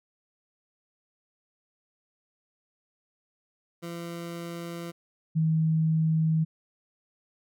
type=tone pair in turn; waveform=20% pulse / sine; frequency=170.1 / 159.48 Hz; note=F3 / D#3; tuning=-45 / +43 cents; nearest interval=minor second; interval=112 cents; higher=first; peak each=-30 / -21 dBFS; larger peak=second; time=3.82-4.92 / 5.35-6.45 s; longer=neither; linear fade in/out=20 ms; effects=none